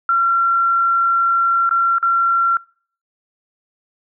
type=tone with dropouts; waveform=sine; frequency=1366 Hz; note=F6; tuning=39 cents flat; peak=-12 dBFS; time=0.09-2.57 s; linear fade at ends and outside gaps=2 ms; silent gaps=1.693-1.71 / 1.984-2.027 s; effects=noise-tail reverb RT60 0.5 s tail -26 dB re dry